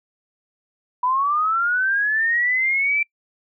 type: linear sweep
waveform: sine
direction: up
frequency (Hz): 981 to 2349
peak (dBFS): -17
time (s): 1.03-3.03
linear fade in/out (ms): 5
effects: noise-tail reverb RT60 0.1 s tail -26 dB re dry